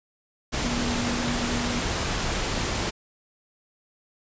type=tone in noise; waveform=sine; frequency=240.3 Hz; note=B3; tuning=47 cents flat; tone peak=-28 dBFS; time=0.63-1.8 s; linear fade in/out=20 ms; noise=pink; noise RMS=-27 dBFS; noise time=0.52-2.91 s; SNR=-4 dB; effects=resampled to 16000 Hz